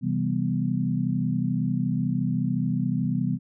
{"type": "chord", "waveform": "sine", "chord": "C major seventh", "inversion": "none", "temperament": "equal", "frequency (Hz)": [130.81, 164.81, 196, 246.9], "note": ["C3", "E3", "G3", "B3"], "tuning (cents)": [0, 0, 0, 0], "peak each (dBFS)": -28, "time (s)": [0.01, 3.39], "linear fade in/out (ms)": 50, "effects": []}